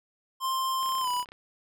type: tone with pitch glide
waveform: square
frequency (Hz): 1051 to 986.3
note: C6 to B5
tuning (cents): +7 to -3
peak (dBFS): -27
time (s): 0.4-1.25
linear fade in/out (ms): 50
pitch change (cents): -110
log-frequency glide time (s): 1-1.09
type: click train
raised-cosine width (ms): 0.3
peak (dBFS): -29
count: 17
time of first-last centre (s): 0.83-1.319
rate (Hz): 32.7
effects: none